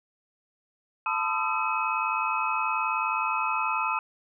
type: tone cluster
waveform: sine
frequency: 881 / 1012 / 1237 / 1336 / 2550 Hz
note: A5 / B5 / D#6 / E6 / D#7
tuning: +2 / +42 / -10 / +23 / +42 cents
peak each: -31 dBFS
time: 1.06-3.99 s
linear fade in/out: 2 ms
effects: none